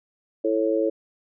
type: chord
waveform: sine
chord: A major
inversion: second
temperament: just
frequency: 330 / 440 / 550 Hz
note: E4 / A4 / C#5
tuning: +2 / 0 / -14 cents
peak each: -24 dBFS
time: 0.44-0.9 s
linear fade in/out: 10 ms
effects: none